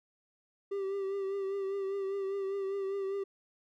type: tone with vibrato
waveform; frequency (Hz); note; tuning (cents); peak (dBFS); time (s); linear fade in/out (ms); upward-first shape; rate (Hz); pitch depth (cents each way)
triangle; 392; G4; 0; -30; 0.71-3.24; 10; triangle; 5; 41
effects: none